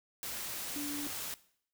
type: tone in noise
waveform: sine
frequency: 290 Hz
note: D4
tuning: 22 cents flat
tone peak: -37 dBFS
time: 0.76-1.07 s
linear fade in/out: 0 ms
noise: white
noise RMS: -40 dBFS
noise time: 0.23-1.34 s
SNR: 0 dB
effects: noise-tail reverb RT60 0.6 s tail -18 dB re dry